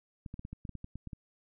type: clicks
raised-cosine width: 5 ms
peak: -29 dBFS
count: 12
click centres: 0.262 / 0.341 / 0.394 / 0.451 / 0.53 / 0.652 / 0.693 / 0.753 / 0.844 / 0.956 / 1.073 / 1.132 s
effects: none

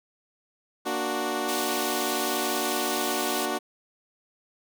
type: chord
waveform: 15% pulse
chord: Bb augmented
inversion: none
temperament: equal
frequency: 233.1 / 293.7 / 370 Hz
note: Bb3 / D4 / F#4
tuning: 0 / 0 / 0 cents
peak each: -27 / -25 / -23 dBFS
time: 0.85-3.59 s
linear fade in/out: 20 ms
type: high-pass noise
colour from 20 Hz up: pink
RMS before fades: -33 dBFS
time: 1.48-3.46 s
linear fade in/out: 10 ms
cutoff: 2500 Hz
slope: 24 dB/octave
effects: none

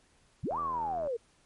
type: linear two-way sweep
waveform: sine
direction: up then down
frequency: 58.1 to 1196 to 442.3 Hz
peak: -30 dBFS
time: 0.43-1.17 s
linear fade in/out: 10 ms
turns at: 0.59 s
type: click train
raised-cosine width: 1 ms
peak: -30 dBFS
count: 47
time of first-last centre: 0.51-1.072 s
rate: 81.8 Hz
effects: pink hiss -66 dBFS RMS until 1.45 s + MP3 48 kbps

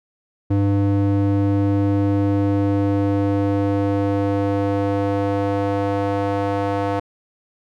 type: tone with band-pass filter sweep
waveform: square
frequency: 100 Hz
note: G2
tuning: 35 cents sharp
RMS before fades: -19 dBFS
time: 0.5-7 s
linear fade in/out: 10 ms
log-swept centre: 230 to 670 Hz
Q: 1.2
effects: none

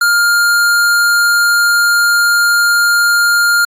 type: tone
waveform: square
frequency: 1406 Hz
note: F6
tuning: 11 cents sharp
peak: -9 dBFS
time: 0.01-3.65 s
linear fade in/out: 5 ms
effects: AAC 64 kbps

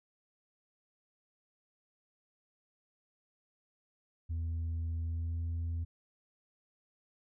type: tone with pitch glide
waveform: sine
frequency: 82.41 to 83.51 Hz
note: E2 to E2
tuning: 0 to +23 cents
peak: -30 dBFS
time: 4.29-5.85 s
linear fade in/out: 20 ms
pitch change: +23 cents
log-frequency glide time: 5.04-5.4 s
effects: tanh soft clip ceiling -32 dBFS

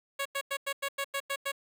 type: tone bursts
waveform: 10% pulse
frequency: 554.4 Hz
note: C#5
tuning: in tune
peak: -22 dBFS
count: 9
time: 0.19-1.519 s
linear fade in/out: 10 ms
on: 65 ms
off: 93 ms
effects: none

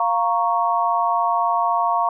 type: chord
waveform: sine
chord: Bb minor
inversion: second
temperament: equal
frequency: 698.5 / 932.3 / 1108.7 Hz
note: F5 / Bb5 / Db6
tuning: 0 / 0 / 0 cents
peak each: -21 dBFS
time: 0-2.09 s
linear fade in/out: 2 ms
effects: none

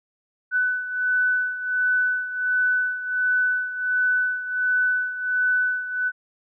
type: beating tone pair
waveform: sine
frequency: 1497 / 1498.4 Hz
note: F#6 / F#6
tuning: +20 / +21 cents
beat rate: 1.4 Hz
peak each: -21 / -26 dBFS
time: 0.51-6.12 s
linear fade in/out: 50 ms
effects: none

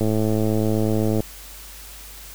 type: click train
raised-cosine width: 2 ms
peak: -9 dBFS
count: 130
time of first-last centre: 0.01-1.204 s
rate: 108 Hz
effects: added 50 Hz sine -42 dBFS peak until 2.34 s + white hiss -41 dBFS RMS until 2.34 s

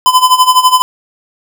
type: tone with tremolo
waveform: square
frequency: 1014 Hz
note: B5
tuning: 45 cents sharp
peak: -3 dBFS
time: 0.06-0.82 s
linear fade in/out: 0 ms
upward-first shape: sine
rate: 12 Hz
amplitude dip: 80%
effects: none

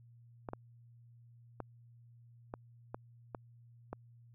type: clicks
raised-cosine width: 1 ms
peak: -26 dBFS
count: 7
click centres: 0.488 / 0.534 / 1.603 / 2.539 / 2.945 / 3.348 / 3.93 s
effects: added 118 Hz sine -57 dBFS peak until 4.34 s

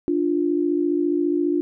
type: tone pair together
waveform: sine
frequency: 294.6 / 349.3 Hz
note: D4 / F4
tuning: +6 / 0 cents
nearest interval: minor third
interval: 294 cents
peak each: -21 dBFS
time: 0.08-1.61 s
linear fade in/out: 0 ms
effects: none

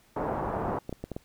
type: low-pass noise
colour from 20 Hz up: white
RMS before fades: -31 dBFS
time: 0.16-0.79 s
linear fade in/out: 5 ms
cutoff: 1000 Hz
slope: 24 dB/octave
type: clicks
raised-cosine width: 2 ms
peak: -21 dBFS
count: 5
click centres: 0.894 / 0.927 / 1.04 / 1.117 / 1.165 s
effects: pink hiss -62 dBFS RMS until 1.24 s

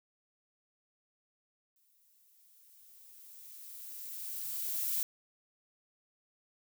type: noise with exponential growth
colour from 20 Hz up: violet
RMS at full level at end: -32 dBFS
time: 1.76-5.03 s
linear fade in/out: 1 ms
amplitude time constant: 710 ms
effects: none

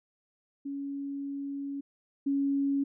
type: tone pair in turn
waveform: sine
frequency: 279.5 / 278.2 Hz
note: C#4 / C#4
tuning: +14 / +6 cents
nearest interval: unison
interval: 8 cents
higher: first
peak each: -33 / -25 dBFS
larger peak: second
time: 0.65-1.81 / 2.26-2.84 s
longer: first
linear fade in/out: 10 ms
effects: none

